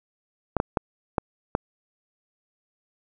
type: clicks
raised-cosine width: 1 ms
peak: -7 dBFS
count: 5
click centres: 0.567 / 0.601 / 0.772 / 1.182 / 1.551 s
effects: none